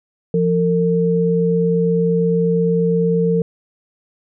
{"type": "tone pair together", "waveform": "sine", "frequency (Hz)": [172.1, 454.3], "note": ["F3", "A#4"], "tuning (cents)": [-25, -45], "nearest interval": "octave + perfect fourth", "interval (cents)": 1680, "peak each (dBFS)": -16, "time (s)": [0.34, 3.42], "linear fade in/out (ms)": 2, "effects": []}